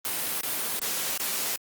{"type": "noise bursts", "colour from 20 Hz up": "white", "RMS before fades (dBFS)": -29, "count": 4, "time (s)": [0.05, 1.559], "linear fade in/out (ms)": 0, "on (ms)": 360, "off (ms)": 23, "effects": ["high-pass 150 Hz 12 dB/octave", "Opus 32 kbps"]}